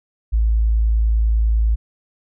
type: tone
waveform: sine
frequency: 55 Hz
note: A1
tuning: in tune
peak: -13 dBFS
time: 0.32-1.76 s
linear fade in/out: 20 ms
effects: none